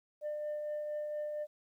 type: tone with tremolo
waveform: sine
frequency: 599 Hz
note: D5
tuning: 34 cents sharp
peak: -32 dBFS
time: 0.21-1.47 s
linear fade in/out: 50 ms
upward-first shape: triangle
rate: 4.3 Hz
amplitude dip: 35%
effects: tanh soft clip ceiling -33 dBFS + 12-bit

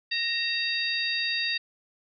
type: harmonic tone with a mistuned harmonic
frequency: 932.3 Hz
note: A#5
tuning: in tune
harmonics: 2 / 3 / 4 / 5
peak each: -31 / -31 / -31 / -31 dBFS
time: 0.11-1.58 s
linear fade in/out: 10 ms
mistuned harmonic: 3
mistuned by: -56 cents
effects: none

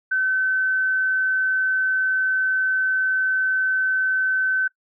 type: tone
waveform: sine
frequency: 1527 Hz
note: G6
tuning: 46 cents flat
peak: -18 dBFS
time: 0.11-4.68 s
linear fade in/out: 10 ms
effects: noise-tail reverb RT60 0.1 s tail -21 dB re dry

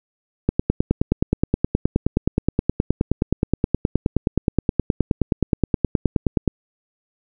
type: click train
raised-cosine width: 3 ms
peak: -3 dBFS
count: 58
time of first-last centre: 0.49-6.477 s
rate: 9.52 Hz
effects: none

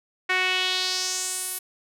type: tone with band-pass filter sweep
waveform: sawtooth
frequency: 370 Hz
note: F#4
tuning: in tune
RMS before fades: -26 dBFS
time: 0.29-1.59 s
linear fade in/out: 10 ms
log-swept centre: 2000 to 12000 Hz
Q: 2.6
effects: none

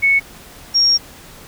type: tone pair in turn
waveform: sine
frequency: 2211 / 5571 Hz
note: C#7 / F8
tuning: -5 / -5 cents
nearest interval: octave + major third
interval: 1600 cents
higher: second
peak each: -10 dBFS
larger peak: neither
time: 0.02-0.2 / 0.74-0.98 s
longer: second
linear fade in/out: 20 ms
effects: pink hiss -40 dBFS RMS until 1.47 s

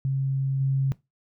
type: tone with level steps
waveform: sine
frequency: 135.2 Hz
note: C#3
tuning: 43 cents flat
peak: -22 / -20 dBFS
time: 0.05-0.92 s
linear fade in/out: 0 ms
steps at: 0.6 s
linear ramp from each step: 10 ms
effects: noise-tail reverb RT60 0.2 s tail -19 dB re dry

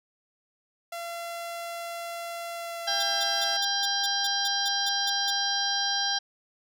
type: tone with pitch glide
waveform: sawtooth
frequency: 682 to 674.2 Hz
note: F5 to E5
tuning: -41 to +39 cents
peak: -30 dBFS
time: 0.92-3.57 s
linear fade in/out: 5 ms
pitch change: -20 cents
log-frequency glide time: 2.53-3.08 s
type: harmonic tone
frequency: 800 Hz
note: G5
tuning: 35 cents sharp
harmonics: 1 / 2 / 4 / 5 / 6 / 7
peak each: -32 / -32 / -32 / -32 / -32 / -32 dBFS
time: 2.87-6.19 s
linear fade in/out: 10 ms
type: tone bursts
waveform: sawtooth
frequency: 3560 Hz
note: A7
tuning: 20 cents sharp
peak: -28 dBFS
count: 12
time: 3-5.304 s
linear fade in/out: 2 ms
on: 27 ms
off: 180 ms
effects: none

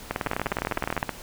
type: two click trains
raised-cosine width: 0.5 ms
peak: -10 / -11 dBFS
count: 19 / 14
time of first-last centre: 0.11-1.028 / 0.27-1.093 s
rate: 19.6 / 15.8 Hz
effects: pink hiss -43 dBFS RMS until 1.22 s

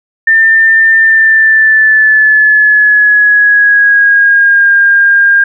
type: tone with pitch glide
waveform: sine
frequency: 1796 to 1609.3 Hz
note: A6 to G6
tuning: +35 to +45 cents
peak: -3 dBFS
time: 0.27-5.44 s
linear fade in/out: 5 ms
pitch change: -190 cents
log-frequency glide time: 0.99-4.72 s
effects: none

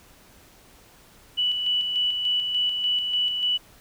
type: tone with tremolo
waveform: sine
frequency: 2960 Hz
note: F#7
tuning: in tune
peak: -20 dBFS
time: 1.37-3.58 s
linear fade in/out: 20 ms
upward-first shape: square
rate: 3.4 Hz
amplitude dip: 40%
effects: pink hiss -53 dBFS RMS until 3.8 s

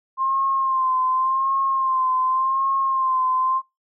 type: tone with vibrato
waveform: sine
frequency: 1055 Hz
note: C6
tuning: 14 cents sharp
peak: -18 dBFS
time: 0.17-3.62 s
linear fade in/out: 50 ms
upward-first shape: sine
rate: 0.88 Hz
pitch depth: 43 cents each way
effects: noise-tail reverb RT60 0.2 s tail -21 dB re dry

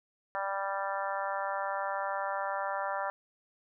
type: harmonic tone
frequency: 196.2 Hz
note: G3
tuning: 2 cents sharp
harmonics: 3 / 4 / 5 / 6 / 7 / 8 / 9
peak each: -37 / -37 / -37 / -41 / -39 / -45 / -42 dBFS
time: 0.35-3.1 s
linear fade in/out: 0 ms
effects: none

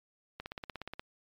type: click train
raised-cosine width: 0.3 ms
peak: -24 dBFS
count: 11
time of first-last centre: 0.4-0.995 s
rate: 16.8 Hz
effects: MP3 96 kbps

